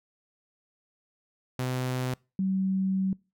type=tone pair in turn; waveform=sawtooth / sine; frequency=127.5 / 190.67 Hz; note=C3 / G3; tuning=-44 / -48 cents; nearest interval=perfect fifth; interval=696 cents; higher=second; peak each=-24 dBFS; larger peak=neither; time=1.59-2.14 / 2.39-3.13 s; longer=second; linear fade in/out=2 ms; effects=noise-tail reverb RT60 0.3 s tail -25 dB re dry